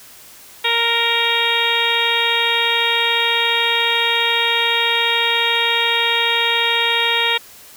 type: harmonic tone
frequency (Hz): 465.8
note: A#4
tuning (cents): -1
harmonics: 1 / 2 / 3 / 4 / 5 / 6 / 7 / 8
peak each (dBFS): -26 / -23 / -27 / -23 / -21 / -24 / -22 / -21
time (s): 0.64-7.38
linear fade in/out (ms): 10
effects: white hiss -42 dBFS RMS until 7.76 s